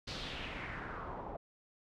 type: noise with low-pass filter sweep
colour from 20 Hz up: pink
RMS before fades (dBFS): -43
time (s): 0.07-1.37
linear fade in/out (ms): 10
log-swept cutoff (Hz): 4700 to 740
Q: 2.9
effects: none

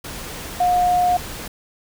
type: tone in noise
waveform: sine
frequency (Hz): 717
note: F5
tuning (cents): +45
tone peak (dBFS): -14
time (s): 0.6-1.17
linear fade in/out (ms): 5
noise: pink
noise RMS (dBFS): -32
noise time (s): 0.04-1.48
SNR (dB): +15
effects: none

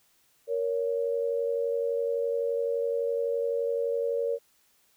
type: tone pair together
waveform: sine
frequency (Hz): 468.2 / 560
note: A#4 / C#5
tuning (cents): +8 / +18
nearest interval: minor third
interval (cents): 310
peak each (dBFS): -27 / -30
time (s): 0.47-4.39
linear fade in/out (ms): 50
effects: white hiss -66 dBFS RMS until 4.96 s

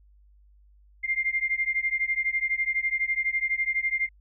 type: beating tone pair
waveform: sine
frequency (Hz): 2100 / 2112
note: C7 / C7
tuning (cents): +6 / +16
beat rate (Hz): 12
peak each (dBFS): -27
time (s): 1.03-4.09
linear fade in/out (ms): 20
effects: added 50 Hz sine -54 dBFS peak until 4.2 s

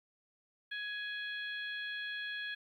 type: harmonic tone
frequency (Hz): 835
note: G#5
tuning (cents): +9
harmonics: 2 / 3 / 4 / 5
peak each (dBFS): -39 / -48 / -44 / -54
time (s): 0.71-2.55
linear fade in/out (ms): 10
effects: 12-bit

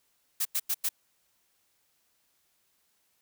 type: noise bursts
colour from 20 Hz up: blue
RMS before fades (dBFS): -28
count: 4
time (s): 0.4-0.891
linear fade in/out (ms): 10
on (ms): 53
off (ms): 93
effects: white hiss -72 dBFS RMS until 3.21 s

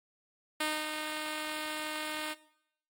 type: tone with ADSR envelope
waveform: 5% pulse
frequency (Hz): 307.3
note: D#4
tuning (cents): -21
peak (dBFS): -18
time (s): 0.6-2.35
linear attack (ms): 7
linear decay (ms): 250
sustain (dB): -6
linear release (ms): 31
effects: noise-tail reverb RT60 0.7 s tail -17 dB re dry + AAC 64 kbps

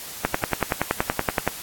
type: click train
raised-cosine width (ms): 0.5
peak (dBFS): -4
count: 14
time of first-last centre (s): 0.25-1.476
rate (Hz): 10.6
effects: white hiss -36 dBFS RMS until 1.62 s + AAC 64 kbps

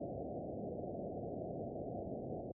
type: low-pass noise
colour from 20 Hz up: white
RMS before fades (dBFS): -43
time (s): 0-2.52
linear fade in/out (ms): 10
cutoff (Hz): 720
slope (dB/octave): 96
effects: high-pass 80 Hz 12 dB/octave

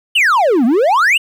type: exponential two-way sweep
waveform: triangle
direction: down then up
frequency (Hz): 3120 to 218.5 to 2981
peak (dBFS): -7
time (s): 0.15-1.18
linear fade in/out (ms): 10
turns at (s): 0.65
effects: 8-bit

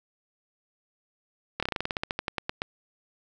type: slowing click train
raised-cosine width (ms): 0.3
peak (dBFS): -12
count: 17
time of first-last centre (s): 1.6-2.619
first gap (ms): 26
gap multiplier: 1.11
effects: none

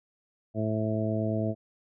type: harmonic tone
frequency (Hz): 108.9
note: A2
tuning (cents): -17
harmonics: 1 / 2 / 3 / 4 / 5 / 6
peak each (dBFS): -30 / -31 / -34 / -38 / -38 / -33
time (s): 0.54-1.55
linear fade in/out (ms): 50
effects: none

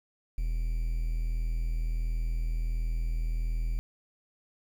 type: tone with quantisation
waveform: triangle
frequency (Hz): 40.71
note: E1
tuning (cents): -21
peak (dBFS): -25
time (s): 0.38-3.79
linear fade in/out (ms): 0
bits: 9
effects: none

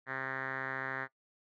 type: tone with low-pass filter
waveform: 5% pulse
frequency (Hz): 132.8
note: C3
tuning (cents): +26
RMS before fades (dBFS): -38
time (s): 0.06-1.08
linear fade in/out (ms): 50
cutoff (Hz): 1800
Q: 5.8
effects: noise-tail reverb RT60 0.1 s tail -19 dB re dry

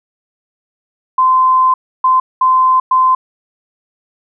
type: tone bursts at uneven times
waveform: sine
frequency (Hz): 1033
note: C6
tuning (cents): -22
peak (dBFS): -7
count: 4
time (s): 1.18-1.74 / 2.04-2.2 / 2.41-2.8 / 2.91-3.15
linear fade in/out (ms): 5
effects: none

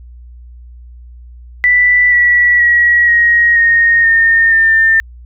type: tone with pitch steps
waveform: sine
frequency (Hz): 1975.5 / 1944.9 / 1914.8 / 1885.2 / 1856 / 1827.3 / 1799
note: B6 / B6 / A#6 / A#6 / A#6 / A#6 / A6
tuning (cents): 0 / -27 / +46 / +19 / -8 / -35 / +38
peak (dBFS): -6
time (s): 1.64-5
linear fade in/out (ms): 0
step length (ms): 480
effects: added 60 Hz sine -32 dBFS peak until 5.25 s

